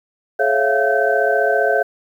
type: tone cluster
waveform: sine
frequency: 426.6 / 547 / 666 / 701 / 1539 Hz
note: G#4 / C#5 / E5 / F5 / G6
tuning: +46 / -23 / +18 / +6 / -32 cents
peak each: -20 dBFS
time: 0.39-1.83 s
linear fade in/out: 10 ms
effects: 8-bit